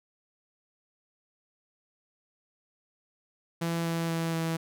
sawtooth tone with pitch steps, 167.5 / 166.25 / 165 / 163.77 Hz, E3 / E3 / E3 / E3, +28 / +15 / +2 / -11 cents, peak -24 dBFS, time 3.61-4.57 s, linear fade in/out 10 ms, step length 240 ms, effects none

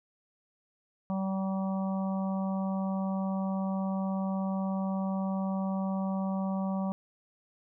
harmonic tone, 191.7 Hz, G3, 38 cents flat, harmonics 1 / 3 / 4 / 5 / 6, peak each -29 / -39 / -41 / -43 / -45 dBFS, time 1.1-6.92 s, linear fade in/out 0 ms, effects none

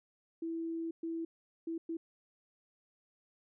sine tone bursts at uneven times, 329.6 Hz, E4, in tune, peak -35 dBFS, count 4, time 0.42-0.91 / 1.03-1.25 / 1.67-1.78 / 1.89-1.97 s, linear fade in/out 5 ms, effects none

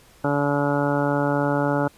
harmonic tone, 143.4 Hz, D3, 41 cents flat, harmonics 1 / 2 / 3 / 4 / 5 / 6 / 7 / 8 / 9 / 10, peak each -26 / -24 / -29 / -25 / -33 / -28 / -35 / -38 / -33 / -31 dBFS, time 0.24-1.88 s, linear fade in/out 5 ms, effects pink hiss -53 dBFS RMS until 1.97 s + resampled to 32000 Hz

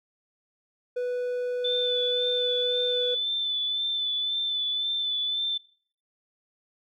triangle tone, 493.9 Hz, B4, in tune, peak -24 dBFS, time 0.96-3.15 s, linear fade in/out 10 ms
sine tone with vibrato, 3513 Hz, A7, 3 cents flat, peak -25 dBFS, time 1.64-5.58 s, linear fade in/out 10 ms, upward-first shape sine, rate 1.9 Hz, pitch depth 26 cents each way
effects noise-tail reverb RT60 0.5 s tail -22 dB re dry

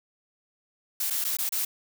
blue noise with dropouts, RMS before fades -28 dBFS, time 1-1.65 s, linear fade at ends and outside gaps 5 ms, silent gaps 1.101-1.106 / 1.243-1.248 / 1.369-1.386 / 1.492-1.522 s, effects none

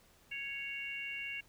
harmonic tone, 554.4 Hz, C#5, in tune, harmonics 3 / 4 / 5, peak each -49 / -42 / -41 dBFS, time 0.31-1.41 s, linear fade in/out 10 ms, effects pink hiss -65 dBFS RMS until 1.48 s

